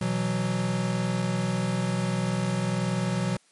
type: chord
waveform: square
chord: B suspended fourth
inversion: none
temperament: equal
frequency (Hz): 123.47 / 164.81 / 185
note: B2 / E3 / F#3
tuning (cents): 0 / 0 / 0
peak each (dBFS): -30 / -32 / -28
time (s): 0.01-3.37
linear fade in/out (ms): 5
effects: white hiss -62 dBFS RMS until 3.51 s + MP3 48 kbps